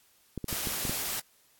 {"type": "clicks", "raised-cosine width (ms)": 3, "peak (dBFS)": -21, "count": 6, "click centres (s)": [0.377, 0.443, 0.528, 0.672, 0.852, 0.895]}
{"type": "noise", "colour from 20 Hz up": "white", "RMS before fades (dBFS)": -33, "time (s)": [0.48, 1.2], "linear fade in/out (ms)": 5}
{"effects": ["white hiss -64 dBFS RMS until 1.59 s", "AAC 64 kbps"]}